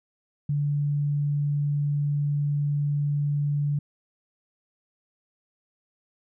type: tone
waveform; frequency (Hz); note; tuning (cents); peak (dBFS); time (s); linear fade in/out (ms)
sine; 145.1; D3; -21; -22; 0.49-3.79; 5
effects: none